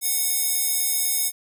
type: tone with high-pass filter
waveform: square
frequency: 736 Hz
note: F#5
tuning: 9 cents flat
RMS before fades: -23 dBFS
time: 0.01-1.32 s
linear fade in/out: 50 ms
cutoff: 8500 Hz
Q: 0.74
effects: none